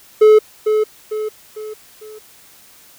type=tone with echo; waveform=triangle; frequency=429.7 Hz; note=A4; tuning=41 cents flat; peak=-3 dBFS; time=0.21-0.39 s; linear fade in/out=10 ms; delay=450 ms; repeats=4; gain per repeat=-7 dB; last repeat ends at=2.19 s; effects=white hiss -46 dBFS RMS until 2.98 s